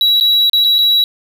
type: tone with dropouts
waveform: triangle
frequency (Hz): 3896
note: B7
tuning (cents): -24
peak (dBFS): -7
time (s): 0.01-1.04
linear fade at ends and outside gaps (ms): 1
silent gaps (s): 0.2-0.209 / 0.497-0.532 / 0.642-0.646 / 0.784-0.788
effects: none